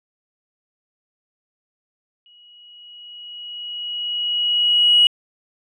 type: tone with exponential growth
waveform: sine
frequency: 2909 Hz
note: F#7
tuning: 30 cents flat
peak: -8 dBFS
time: 2.26-5.07 s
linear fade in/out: 1 ms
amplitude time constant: 610 ms
effects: tanh soft clip ceiling -4 dBFS